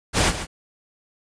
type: noise with echo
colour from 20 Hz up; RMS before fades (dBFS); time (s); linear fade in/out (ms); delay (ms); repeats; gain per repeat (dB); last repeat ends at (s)
pink; -18; 0.13-0.33; 50; 140; 1; -11; 0.47
effects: resampled to 22050 Hz